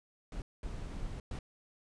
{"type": "noise bursts at uneven times", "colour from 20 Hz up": "brown", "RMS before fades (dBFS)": -40, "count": 3, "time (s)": [[0.32, 0.42], [0.63, 1.2], [1.31, 1.39]], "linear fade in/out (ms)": 2, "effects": ["resampled to 22050 Hz"]}